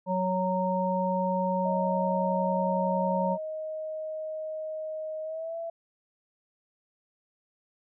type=harmonic tone; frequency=185 Hz; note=F#3; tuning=in tune; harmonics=1 / 3 / 5; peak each=-29 / -29 / -29 dBFS; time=0.06-3.38 s; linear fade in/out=50 ms
type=tone with pitch glide; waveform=sine; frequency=626 to 667.1 Hz; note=D#5 to E5; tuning=+10 to +20 cents; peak=-32 dBFS; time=1.65-5.7 s; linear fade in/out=5 ms; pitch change=+110 cents; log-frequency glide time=5.23-5.57 s
effects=none